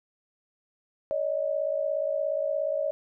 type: tone pair together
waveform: sine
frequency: 565.3 / 622.3 Hz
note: C#5 / D#5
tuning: +34 / 0 cents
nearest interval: major second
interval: 166 cents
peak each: -28 dBFS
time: 1.11-2.91 s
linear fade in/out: 0 ms
effects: none